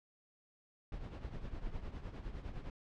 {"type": "noise with tremolo", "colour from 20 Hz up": "brown", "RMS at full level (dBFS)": -41, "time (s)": [0.92, 2.7], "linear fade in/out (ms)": 2, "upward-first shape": "triangle", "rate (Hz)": 9.8, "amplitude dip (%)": 70, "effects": ["low-pass 4000 Hz 12 dB/octave"]}